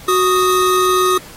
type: tone pair together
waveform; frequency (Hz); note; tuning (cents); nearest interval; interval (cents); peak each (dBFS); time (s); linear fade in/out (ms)
square; 369.9 / 1244.2; F#4 / D#6; 0 / 0; octave + major sixth; 2100; -15; 0.08-1.18; 5
effects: pink hiss -38 dBFS RMS until 1.36 s + AAC 48 kbps